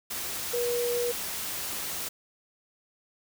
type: tone in noise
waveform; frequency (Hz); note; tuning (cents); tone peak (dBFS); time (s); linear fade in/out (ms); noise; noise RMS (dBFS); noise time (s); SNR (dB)
sine; 481.3; B4; -45; -26; 0.53-1.12; 10; white; -34; 0.1-2.09; +5
effects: none